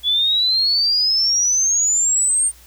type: exponential sweep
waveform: sine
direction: up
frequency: 3393 to 8840 Hz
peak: -14 dBFS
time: 0.03-2.52 s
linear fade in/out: 50 ms
effects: added 60 Hz sine -47 dBFS peak until 2.66 s + white hiss -48 dBFS RMS until 2.66 s